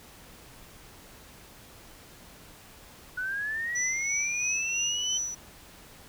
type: linear sweep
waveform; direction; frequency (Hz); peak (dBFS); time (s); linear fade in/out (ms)
sine; up; 1468 to 3086; -29; 3.17-5.18; 10
type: tone with tremolo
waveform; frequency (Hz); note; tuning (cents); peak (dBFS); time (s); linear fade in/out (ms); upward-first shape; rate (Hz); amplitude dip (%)
sine; 5920; F#8; 0; -27; 3.75-5.35; 10; sine; 3; 55
effects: pink hiss -51 dBFS RMS until 6.08 s